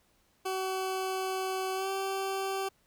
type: tone with pitch glide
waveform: 20% pulse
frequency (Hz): 377.9 to 387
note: F#4 to G4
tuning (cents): +37 to -22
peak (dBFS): -26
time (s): 0.45-2.69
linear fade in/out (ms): 10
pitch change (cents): +41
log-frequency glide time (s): 1.74-1.89
effects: pink hiss -69 dBFS RMS until 2.86 s